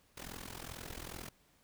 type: noise with amplitude modulation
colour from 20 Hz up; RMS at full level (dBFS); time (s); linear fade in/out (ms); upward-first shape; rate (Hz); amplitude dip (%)
pink; -43; 0.17-1.29; 5; sine; 42.4; 85
effects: pink hiss -69 dBFS RMS until 1.63 s